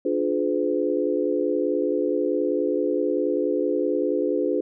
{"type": "chord", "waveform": "sine", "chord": "D diminished seventh", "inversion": "none", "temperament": "just", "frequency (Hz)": [293.7, 352.4, 422.9, 507.5], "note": ["D4", "F4", "Ab4", "Cb5"], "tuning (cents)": [0, 16, 31, 47], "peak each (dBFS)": -26, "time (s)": [0.05, 4.61], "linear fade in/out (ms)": 5, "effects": []}